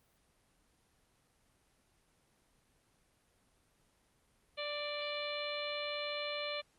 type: harmonic tone with a mistuned harmonic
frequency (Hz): 587.3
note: D5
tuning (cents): 0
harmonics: 1 / 2 / 3 / 4 / 5 / 6 / 7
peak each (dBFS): -40 / -46 / -50 / -43 / -46 / -46 / -46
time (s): 4.57-6.62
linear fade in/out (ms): 20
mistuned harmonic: 3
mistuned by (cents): +20
effects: pink hiss -72 dBFS RMS until 6.78 s + Opus 24 kbps